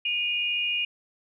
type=tone pair together; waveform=sine; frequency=2462 / 2844 Hz; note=D#7 / F7; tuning=-19 / +31 cents; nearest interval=major second; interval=250 cents; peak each=-27 dBFS; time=0.05-0.85 s; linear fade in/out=5 ms; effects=none

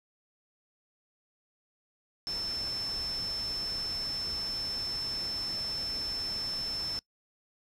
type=tone in noise; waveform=sine; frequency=5300 Hz; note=E8; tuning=9 cents sharp; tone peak=-32 dBFS; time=2.27-6.99 s; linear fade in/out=0 ms; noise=pink; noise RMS=-44 dBFS; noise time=2.27-6.99 s; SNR=+9 dB; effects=noise-tail reverb RT60 0.1 s tail -24 dB re dry + low-pass 11000 Hz 12 dB/octave

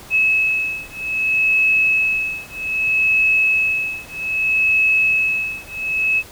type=beating tone pair; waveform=sine; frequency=2583 / 2583.63 Hz; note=E7 / E7; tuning=-36 / -35 cents; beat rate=0.63 Hz; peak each=-18 dBFS; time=0.1-6.23 s; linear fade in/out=50 ms; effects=pink hiss -40 dBFS RMS until 6.31 s

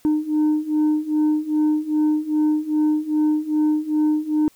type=beating tone pair; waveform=sine; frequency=303.6 / 306.1 Hz; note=D#4 / D#4; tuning=-42 / -28 cents; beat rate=2.5 Hz; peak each=-19 / -17 dBFS; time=0.05-4.48 s; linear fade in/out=0 ms; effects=tanh soft clip ceiling -14 dBFS + white hiss -56 dBFS RMS until 4.55 s

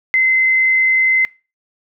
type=tone with frequency modulation; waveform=sine; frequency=2059 Hz; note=C7; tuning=28 cents flat; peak=-10 dBFS; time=0.14-1.25 s; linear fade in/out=0 ms; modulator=30.2 Hz; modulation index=0.34; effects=noise-tail reverb RT60 0.3 s tail -23 dB re dry

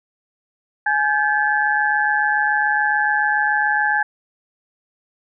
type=tone cluster; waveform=sine; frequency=839 / 1571 / 1718 Hz; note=G#5 / G6 / A6; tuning=+17 / +3 / -42 cents; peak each=-20 dBFS; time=0.86-4.03 s; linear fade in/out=5 ms; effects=none

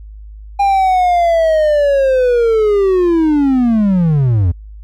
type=linear sweep; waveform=triangle; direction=down; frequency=806 to 80.5 Hz; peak=-7 dBFS; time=0.59-4.52 s; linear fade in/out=10 ms; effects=added 52 Hz sine -30 dBFS peak until 4.83 s

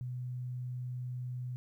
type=tone; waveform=sine; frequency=125 Hz; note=B2; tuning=21 cents sharp; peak=-36 dBFS; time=0.01-1.56 s; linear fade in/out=0 ms; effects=12-bit

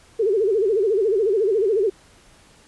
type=tone with vibrato; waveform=sine; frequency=415.3 Hz; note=G#4; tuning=in tune; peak=-16 dBFS; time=0.19-1.9 s; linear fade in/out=10 ms; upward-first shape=sine; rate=14 Hz; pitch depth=180 cents each way; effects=pink hiss -52 dBFS RMS until 2.67 s + resampled to 24000 Hz

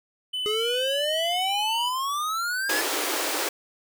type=tone with vibrato; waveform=triangle; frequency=3000 Hz; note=F#7; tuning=23 cents sharp; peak=-25 dBFS; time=0.33-1.9 s; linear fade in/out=10 ms; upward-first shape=triangle; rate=4.1 Hz; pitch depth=8 cents each way
type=exponential sweep; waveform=square; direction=up; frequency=415.3 to 1742 Hz; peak=-26 dBFS; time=0.46-2.81 s; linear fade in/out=0 ms
type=high-pass noise; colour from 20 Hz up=pink; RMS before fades=-27 dBFS; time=2.69-3.49 s; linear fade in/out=5 ms; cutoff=290 Hz; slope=96 dB/octave
effects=none

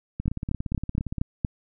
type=two click trains; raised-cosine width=5 ms; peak=-17 / -11 dBFS; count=18 / 6; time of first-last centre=0.2-1.183 / 0.28-1.448 s; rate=17.3 / 4.28 Hz; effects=none

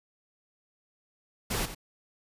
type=noise with echo; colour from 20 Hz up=pink; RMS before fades=-30 dBFS; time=1.5-1.66 s; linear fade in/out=10 ms; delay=89 ms; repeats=1; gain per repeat=-11 dB; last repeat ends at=1.749 s; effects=resampled to 32000 Hz

